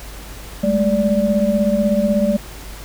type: tone cluster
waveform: sine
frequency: 200.7 / 216.9 / 583 Hz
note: G3 / A3 / D5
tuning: +41 / -25 / -13 cents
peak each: -18 dBFS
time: 0.63-2.37 s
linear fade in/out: 10 ms
effects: added 50 Hz sine -34 dBFS peak until 2.84 s + pink hiss -37 dBFS RMS until 2.84 s